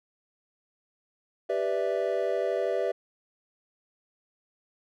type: chord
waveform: triangle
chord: E minor seventh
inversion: first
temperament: equal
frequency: 392 / 493.9 / 587.3 / 659.3 Hz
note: G4 / B4 / D5 / E5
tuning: 0 / 0 / 0 / 0 cents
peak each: -29 dBFS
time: 1.49-2.92 s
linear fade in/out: 10 ms
effects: none